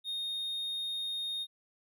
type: tone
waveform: triangle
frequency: 3699 Hz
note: A#7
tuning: 14 cents flat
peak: -32 dBFS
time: 0.04-1.47 s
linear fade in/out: 50 ms
effects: none